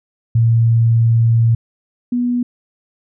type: tone pair in turn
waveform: sine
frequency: 115.1 / 243.9 Hz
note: A#2 / B3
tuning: -22 / -21 cents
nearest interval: octave + minor second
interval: 1301 cents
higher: second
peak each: -9 / -14 dBFS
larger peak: first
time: 0.35-1.55 / 2.12-2.43 s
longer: first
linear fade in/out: 5 ms
effects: none